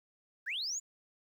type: linear sweep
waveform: sine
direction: up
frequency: 1462 to 7160 Hz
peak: -33 dBFS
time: 0.46-0.8 s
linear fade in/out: 20 ms
effects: tanh soft clip ceiling -29 dBFS + 11-bit